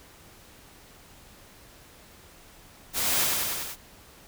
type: noise with echo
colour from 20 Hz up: white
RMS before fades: -27 dBFS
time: 2.93-3.28 s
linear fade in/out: 50 ms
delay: 97 ms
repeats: 5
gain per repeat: -2 dB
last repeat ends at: 3.765 s
effects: pink hiss -52 dBFS RMS until 4.27 s